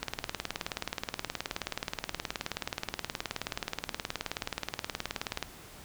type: click train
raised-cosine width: 0.2 ms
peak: -14 dBFS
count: 103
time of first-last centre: 0.03-5.427 s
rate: 18.9 Hz
effects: pink hiss -50 dBFS RMS until 5.84 s